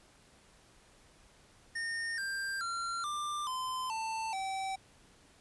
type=tone with pitch steps; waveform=square; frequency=1832 / 1585.7 / 1372.4 / 1187.9 / 1028.2 / 889.9 / 770.3 Hz; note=A#6 / G6 / F6 / D6 / C6 / A5 / G5; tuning=-31 / +19 / -31 / +19 / -31 / +19 / -30 cents; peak=-35 dBFS; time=1.75-4.76 s; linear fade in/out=10 ms; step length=430 ms; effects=pink hiss -62 dBFS RMS until 5.4 s + resampled to 24000 Hz